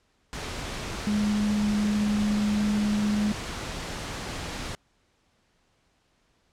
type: tone in noise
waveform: sine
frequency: 208.7 Hz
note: G#3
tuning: 9 cents sharp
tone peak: -22 dBFS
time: 1.07-3.32 s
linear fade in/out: 0 ms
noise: pink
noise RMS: -34 dBFS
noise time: 0.33-4.75 s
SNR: +9 dB
effects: pink hiss -68 dBFS RMS until 6.52 s + low-pass 7000 Hz 12 dB/octave